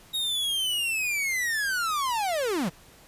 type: linear sweep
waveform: 45% pulse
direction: down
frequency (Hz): 3785 to 146.83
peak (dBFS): -25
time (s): 0.13-2.7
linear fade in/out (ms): 20
effects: pink hiss -53 dBFS RMS until 3.07 s + resampled to 32000 Hz